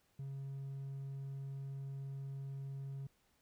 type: tone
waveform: triangle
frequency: 136.9 Hz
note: C#3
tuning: 21 cents flat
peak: -39 dBFS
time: 0.19-3.07 s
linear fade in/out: 5 ms
effects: tanh soft clip ceiling -35 dBFS + pink hiss -75 dBFS RMS until 3.41 s